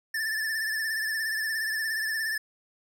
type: tone with vibrato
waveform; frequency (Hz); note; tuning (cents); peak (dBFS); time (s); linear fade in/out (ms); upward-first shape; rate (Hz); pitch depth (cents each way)
square; 1760; A6; 0; -28; 0.14-2.38; 5; triangle; 17; 61
effects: none